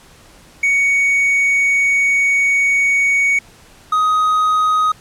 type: tone pair in turn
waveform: triangle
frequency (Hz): 2235 / 1254.4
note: C#7 / D#6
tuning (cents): +14 / +14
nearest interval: minor seventh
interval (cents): 1000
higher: first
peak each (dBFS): -10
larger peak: neither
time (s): 0.63-3.39 / 3.92-4.92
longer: first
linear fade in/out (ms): 5
effects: pink hiss -45 dBFS RMS until 5 s + low-pass 11000 Hz 12 dB/octave